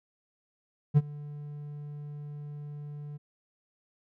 triangle tone with ADSR envelope, 146.83 Hz, D3, in tune, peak -13 dBFS, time 0.94-3.18 s, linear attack 32 ms, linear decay 37 ms, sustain -23 dB, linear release 19 ms, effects none

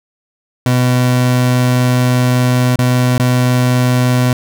30% pulse tone with dropouts, 125.2 Hz, B2, 24 cents sharp, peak -7 dBFS, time 0.66-4.33 s, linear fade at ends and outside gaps 2 ms, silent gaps 2.76-2.788 / 3.18-3.197 s, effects none

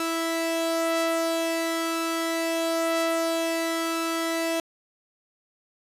sawtooth tone pair together, 329.4 / 659.3 Hz, E4 / E5, -1 / 0 cents, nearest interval octave, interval 1201 cents, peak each -23 dBFS, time 0-4.6 s, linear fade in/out 2 ms, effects resampled to 32000 Hz

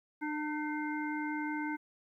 harmonic tone with a mistuned harmonic, 300.9 Hz, D4, 42 cents sharp, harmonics 1 / 3 / 5 / 7, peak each -35 / -40 / -42 / -43 dBFS, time 0.21-1.77 s, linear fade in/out 20 ms, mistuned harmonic 5, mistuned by +24 cents, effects 12-bit

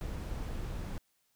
brown noise, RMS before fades -38 dBFS, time 0.01-0.98 s, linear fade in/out 0 ms, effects white hiss -75 dBFS RMS until 1.35 s

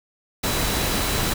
sine tone in noise, 3951 Hz, B7, in tune, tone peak -34 dBFS, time 0.43-1.34 s, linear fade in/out 10 ms, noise pink, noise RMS -23 dBFS, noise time 0.43-1.34 s, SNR -14 dB, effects none

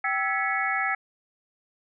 sine tone cluster, 775 / 1316 / 1685 / 1961 / 2208 Hz, G5 / E6 / G#6 / B6 / C#7, -20 / -3 / +25 / -13 / -7 cents, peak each -30 dBFS, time 0.04-0.95 s, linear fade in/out 5 ms, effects none

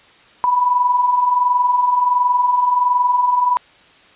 sine tone pair together, 966.4 / 987.8 Hz, B5 / B5, -38 / 0 cents, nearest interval unison, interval 38 cents, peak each -21 / -13 dBFS, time 0.44-3.57 s, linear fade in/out 0 ms, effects white hiss -48 dBFS RMS until 4.15 s + resampled to 8000 Hz

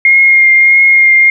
sine tone with vibrato, 2133 Hz, C7, 33 cents sharp, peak -3 dBFS, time 0.05-1.3 s, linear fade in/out 2 ms, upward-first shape triangle, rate 1.6 Hz, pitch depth 20 cents each way, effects none

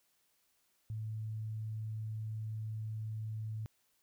sine tone, 109.3 Hz, A2, 11 cents flat, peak -37 dBFS, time 0.9-3.66 s, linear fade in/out 0 ms, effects white hiss -75 dBFS RMS until 4.02 s

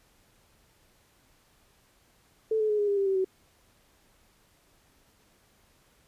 sine tone with pitch steps, 440 / 430.4 / 421.1 / 412 / 403 / 394.3 / 385.7 / 377.3 Hz, A4 / A4 / G#4 / G#4 / G4 / G4 / G4 / F#4, 0 / -38 / +24 / -14 / +48 / +10 / -28 / +34 cents, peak -23 dBFS, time 2.51-3.246 s, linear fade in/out 5 ms, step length 92 ms, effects pink hiss -64 dBFS RMS until 6.07 s + resampled to 32000 Hz

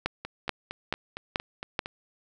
two click trains, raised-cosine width 0.3 ms, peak -10 / -19 dBFS, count 5 / 8, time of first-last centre 0.06-1.792 / 0.25-1.859 s, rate 2.31 / 4.35 Hz, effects none

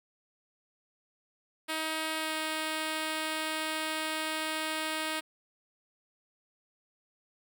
5% pulse tone with pitch glide, 316.2 to 313.7 Hz, D#4 to D#4, +28 to +14 cents, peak -20 dBFS, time 1.68-5.21 s, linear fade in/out 20 ms, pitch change -14 cents, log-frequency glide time 2.18-2.34 s, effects none

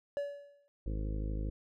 triangle tone with exponential decay, 571 Hz, D5, 49 cents flat, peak -28 dBFS, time 0.17-0.68 s, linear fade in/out 0 ms, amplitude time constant 110 ms
harmonic tone, 52.6 Hz, G#1, 23 cents sharp, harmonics 1 / 2 / 3 / 4 / 5 / 6 / 7 / 8 / 9 / 10, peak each -34 / -42 / -46 / -48 / -49 / -47 / -59 / -53 / -53 / -54 dBFS, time 0.86-1.5 s, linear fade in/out 5 ms
effects none

